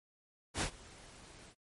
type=noise with ADSR envelope; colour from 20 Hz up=pink; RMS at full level=-32 dBFS; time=0.54-1.55 s; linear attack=74 ms; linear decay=89 ms; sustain=-23 dB; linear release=64 ms; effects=MP3 48 kbps